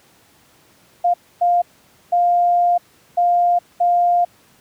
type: tone bursts at uneven times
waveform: sine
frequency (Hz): 702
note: F5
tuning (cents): +9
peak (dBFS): -12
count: 5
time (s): 1.04-1.14 / 1.41-1.62 / 2.12-2.78 / 3.17-3.59 / 3.8-4.25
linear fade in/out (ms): 10
effects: pink hiss -53 dBFS RMS until 4.6 s + high-pass 100 Hz 12 dB/octave